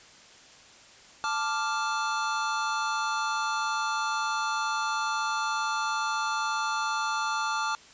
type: chord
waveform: square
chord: D minor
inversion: second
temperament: equal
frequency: 880 / 1174.7 / 1396.9 Hz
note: A5 / D6 / F6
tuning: 0 / 0 / 0 cents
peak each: -32 / -32 / -32 dBFS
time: 1.24-7.75 s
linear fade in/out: 0 ms
effects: white hiss -52 dBFS RMS until 7.93 s + resampled to 16000 Hz